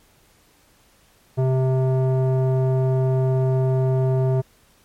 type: tone with low-pass filter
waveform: square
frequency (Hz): 130.6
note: C3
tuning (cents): -3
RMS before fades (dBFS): -19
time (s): 1.37-4.42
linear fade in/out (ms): 20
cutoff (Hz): 620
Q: 1.5
effects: pink hiss -57 dBFS RMS until 4.84 s + MP3 64 kbps